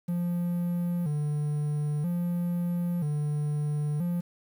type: tone with vibrato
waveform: triangle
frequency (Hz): 160.9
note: E3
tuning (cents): -42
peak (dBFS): -24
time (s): 0.08-4.21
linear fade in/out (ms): 10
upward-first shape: square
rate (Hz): 0.51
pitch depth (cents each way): 140
effects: 9-bit